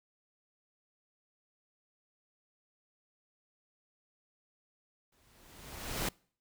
pink noise with exponential growth, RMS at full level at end -32 dBFS, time 5.12-6.09 s, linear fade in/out 5 ms, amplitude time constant 210 ms, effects noise-tail reverb RT60 0.5 s tail -26 dB re dry

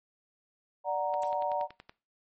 sine chord, D augmented, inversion none, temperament equal, 587.3 / 740 / 932.3 Hz, D5 / F#5 / A#5, 0 / 0 / 0 cents, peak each -32 dBFS, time 0.84-1.68 s, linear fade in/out 50 ms
click train, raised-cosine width 0.3 ms, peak -30 dBFS, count 9, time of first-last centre 1.14-1.895 s, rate 10.6 Hz
blue noise with exponential decay, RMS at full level -42 dBFS, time 1.22-1.42 s, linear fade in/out 2 ms, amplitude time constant 43 ms
effects noise-tail reverb RT60 0.3 s tail -19 dB re dry + MP3 32 kbps

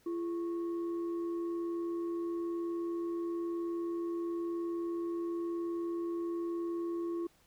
sine tone with frequency modulation, 340 Hz, F4, 46 cents flat, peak -33 dBFS, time 0.06-7.27 s, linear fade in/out 5 ms, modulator 759 Hz, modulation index 0.29, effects pink hiss -67 dBFS RMS until 7.46 s

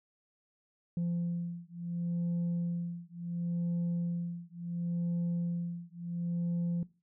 sine beating tone pair, 171.8 / 172.51 Hz, F3 / F3, -28 / -21 cents, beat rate 0.71 Hz, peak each -33 / -33 dBFS, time 0.97-6.83 s, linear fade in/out 2 ms, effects noise-tail reverb RT60 0.3 s tail -20 dB re dry + tanh soft clip ceiling -28 dBFS

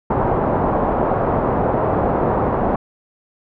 white low-pass noise, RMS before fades -18 dBFS, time 0.1-2.76 s, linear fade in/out 5 ms, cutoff 930 Hz, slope 24 dB/octave, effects none

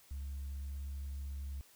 sine tone, 69.3 Hz, C#2, in tune, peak -37 dBFS, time 0.11-1.61 s, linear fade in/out 0 ms, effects tanh soft clip ceiling -37 dBFS + white hiss -63 dBFS RMS until 1.75 s

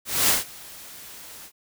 white noise with ADSR envelope, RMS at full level -18 dBFS, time 0.05-1.52 s, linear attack 240 ms, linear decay 150 ms, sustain -24 dB, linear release 71 ms, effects none

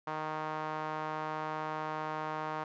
sawtooth tone with band-pass filter, 155.2 Hz, D#3, 4 cents flat, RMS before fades -37 dBFS, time 0.07-2.64 s, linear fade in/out 5 ms, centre 1000 Hz, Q 2, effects resampled to 16000 Hz

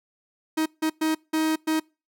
45% pulse tone bursts at uneven times, 315.3 Hz, D#4, 23 cents sharp, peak -21 dBFS, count 5, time 0.57-0.66 / 0.82-0.9 / 1.01-1.15 / 1.33-1.56 / 1.67-1.8 s, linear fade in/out 10 ms, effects noise-tail reverb RT60 0.3 s tail -25 dB re dry

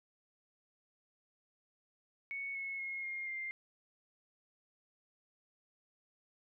sine tone with pitch steps, 2217 / 2188 / 2159 / 2130 / 2102 Hz, C#7 / C#7 / C#7 / C7 / C7, 0 / -23 / -46 / +30 / +7 cents, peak -38 dBFS, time 2.31-3.51 s, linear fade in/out 0 ms, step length 240 ms, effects none

